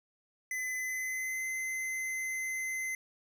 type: tone with pitch glide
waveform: square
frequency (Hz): 2022 to 2056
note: B6 to C7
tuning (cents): +40 to -31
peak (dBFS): -34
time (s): 0.51-2.95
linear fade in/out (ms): 2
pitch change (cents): +29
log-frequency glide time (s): 0.79-1.46
effects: none